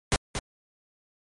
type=noise with echo; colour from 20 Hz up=pink; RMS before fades=-22 dBFS; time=0.12-0.16 s; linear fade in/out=0 ms; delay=230 ms; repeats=1; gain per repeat=-8 dB; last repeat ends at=0.39 s; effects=low-pass 11000 Hz 12 dB/octave + MP3 48 kbps